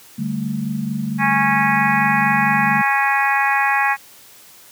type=chord; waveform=sine; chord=D suspended fourth; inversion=none; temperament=just; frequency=146.83 / 195.78 / 220.2 Hz; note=D3 / G3 / A3; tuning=0 / -2 / +2 cents; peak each=-26 / -25 / -23 dBFS; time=0.18-2.82 s; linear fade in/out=10 ms
type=harmonic tone; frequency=275.5 Hz; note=C#4; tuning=11 cents flat; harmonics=3 / 4 / 5 / 6 / 7 / 8 / 9; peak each=-19 / -22 / -30 / -21 / -21 / -28 / -24 dBFS; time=1.18-3.97 s; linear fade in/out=50 ms
effects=white hiss -45 dBFS RMS until 4.71 s + high-pass 80 Hz 12 dB/octave